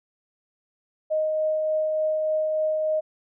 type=tone with tremolo; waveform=sine; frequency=622.3 Hz; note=D#5; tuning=in tune; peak=-20 dBFS; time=1.1-3.01 s; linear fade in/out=20 ms; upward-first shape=triangle; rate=3.4 Hz; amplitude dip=25%; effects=none